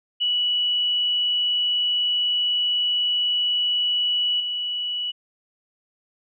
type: tone with level steps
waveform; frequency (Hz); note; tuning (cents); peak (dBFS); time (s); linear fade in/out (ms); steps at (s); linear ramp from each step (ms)
sine; 2944; F#7; -9; -19 / -24; 0.2-5.12; 20; 4.4; 2
effects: none